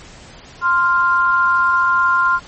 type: tone pair together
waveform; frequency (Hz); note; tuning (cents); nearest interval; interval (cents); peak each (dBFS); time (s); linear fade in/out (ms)
sine; 1046.5 / 1396.9; C6 / F6; 0 / 0; perfect fourth; 500; -15 / -14; 0.61-2.4; 50
effects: pink hiss -40 dBFS RMS until 2.47 s + MP3 32 kbps